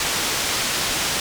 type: low-pass noise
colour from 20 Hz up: white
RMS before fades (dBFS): -23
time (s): 0-1.2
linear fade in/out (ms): 2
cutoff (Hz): 6600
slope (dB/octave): 12
effects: none